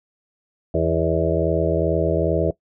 harmonic tone with a mistuned harmonic, 82.41 Hz, E2, in tune, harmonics 1 / 2 / 4 / 5 / 6 / 7 / 8, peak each -25 / -25 / -25 / -25 / -25 / -25 / -25 dBFS, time 0.74-2.51 s, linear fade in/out 5 ms, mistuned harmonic 8, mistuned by -37 cents, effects noise-tail reverb RT60 0.1 s tail -19 dB re dry

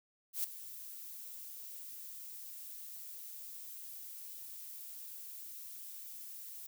violet noise with ADSR envelope, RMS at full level -33 dBFS, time 0.33-6.67 s, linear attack 110 ms, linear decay 6 ms, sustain -15 dB, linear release 9 ms, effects none

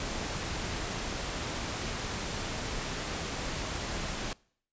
pink noise, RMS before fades -35 dBFS, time 0-4.33 s, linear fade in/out 2 ms, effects noise-tail reverb RT60 0.6 s tail -25 dB re dry + resampled to 16000 Hz

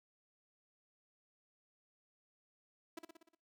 sawtooth tone with echo, 329.6 Hz, E4, in tune, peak -39 dBFS, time 2.97-2.99 s, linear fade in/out 5 ms, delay 60 ms, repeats 6, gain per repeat -4 dB, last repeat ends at 3.35 s, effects noise-tail reverb RT60 0.3 s tail -21 dB re dry

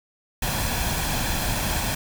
pink noise with comb filter, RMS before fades -25 dBFS, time 0.42-1.95 s, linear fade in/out 5 ms, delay 1.2 ms, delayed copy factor +0.5, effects none

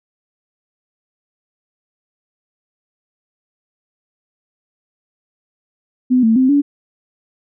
sine tone with pitch steps, 252.8 / 224 / 259.6 / 285.7 Hz, B3 / A3 / C4 / D4, +41 / +31 / -13 / -48 cents, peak -9 dBFS, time 6.1-6.62 s, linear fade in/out 20 ms, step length 130 ms, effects none

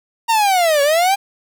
45% pulse linear two-way sweep, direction down then up, 932.3 to 554.4 to 810 Hz, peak -12 dBFS, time 0.28-1.16 s, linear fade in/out 20 ms, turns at 0.82 s, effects none

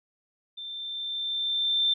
sine tone with level ramp, 3567 Hz, A7, 23 cents sharp, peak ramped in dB -36 to -20 dBFS, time 0.57-1.94 s, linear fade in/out 10 ms, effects none

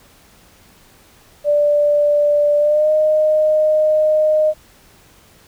sine tone with pitch glide, 587.3 to 616.5 Hz, D5 to D#5, 0 to -16 cents, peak -11 dBFS, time 1.44-4.54 s, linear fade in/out 50 ms, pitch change +84 cents, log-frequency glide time 2.58-2.91 s, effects pink hiss -49 dBFS RMS until 5.47 s

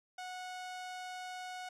sawtooth tone, 734 Hz, F#5, 14 cents flat, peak -38 dBFS, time 0.18-1.69 s, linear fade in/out 5 ms, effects low-pass 8000 Hz 12 dB/octave

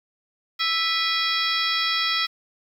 harmonic tone with a mistuned harmonic, 659.3 Hz, E5, in tune, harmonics 2 / 3 / 4 / 5 / 6 / 7 / 8, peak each -28 / -28 / -31 / -27 / -28 / -31 / -29 dBFS, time 0.59-2.27 s, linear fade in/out 20 ms, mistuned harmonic 4, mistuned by -120 cents, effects 8-bit

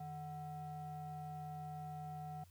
triangle ring-modulated tone, 293.7 Hz, D4, in tune, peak -39 dBFS, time 0-2.44 s, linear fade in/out 5 ms, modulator 448 Hz, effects added 89 Hz sine -61 dBFS peak until 2.5 s + white hiss -71 dBFS RMS until 2.5 s

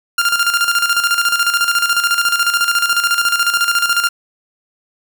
sawtooth tone with tremolo, 1396.9 Hz, F6, in tune, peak -7 dBFS, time 0.18-4.09 s, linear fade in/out 5 ms, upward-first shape square, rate 14 Hz, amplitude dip 60%, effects none

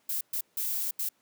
violet noise bursts at uneven times, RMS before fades -31 dBFS, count 4, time 0.09-0.21 / 0.33-0.41 / 0.57-0.91 / 0.99-1.09 s, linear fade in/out 5 ms, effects pink hiss -69 dBFS RMS until 1.21 s + high-pass 200 Hz 12 dB/octave

